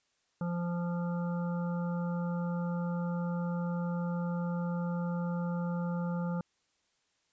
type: harmonic tone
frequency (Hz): 173.5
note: F3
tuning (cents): -11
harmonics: 1 / 3 / 5 / 7 / 8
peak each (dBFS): -31 / -41 / -45 / -48 / -49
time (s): 0.41-6.41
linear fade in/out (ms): 2
effects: white hiss -75 dBFS RMS until 7.32 s + resampled to 16000 Hz